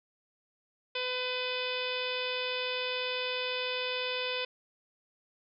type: harmonic tone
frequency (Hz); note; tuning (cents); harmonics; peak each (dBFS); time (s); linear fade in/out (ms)
503; B4; +32; 1 / 2 / 3 / 4 / 5 / 6 / 7 / 8 / 9 / 10; -36 / -42 / -43 / -44 / -37 / -41 / -38 / -47 / -47 / -46; 0.95-4.45; 5
effects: none